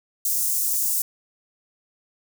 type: high-pass noise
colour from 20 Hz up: white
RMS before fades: -23 dBFS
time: 0.25-1.02 s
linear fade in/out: 2 ms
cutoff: 6600 Hz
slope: 24 dB/octave
effects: none